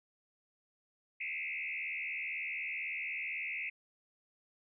sine tone with frequency modulation, 2349 Hz, D7, in tune, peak -36 dBFS, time 1.2-3.7 s, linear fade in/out 10 ms, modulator 78 Hz, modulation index 3.8, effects none

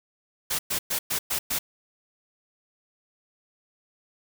white noise bursts, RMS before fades -27 dBFS, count 6, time 0.5-1.59 s, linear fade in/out 10 ms, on 90 ms, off 110 ms, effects none

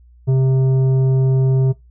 sine tone with tanh clipping, 132 Hz, C3, 16 cents sharp, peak -13 dBFS, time 0.27-1.73 s, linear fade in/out 20 ms, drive 9 dB, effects noise-tail reverb RT60 0.2 s tail -22 dB re dry + added 60 Hz sine -44 dBFS peak until 1.9 s

